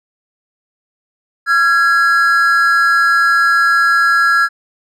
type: tone pair together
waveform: triangle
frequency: 1367.5 / 1661.2 Hz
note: F6 / G#6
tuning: -37 / 0 cents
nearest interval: minor third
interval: 337 cents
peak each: -10 dBFS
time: 1.46-4.49 s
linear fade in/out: 50 ms
effects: none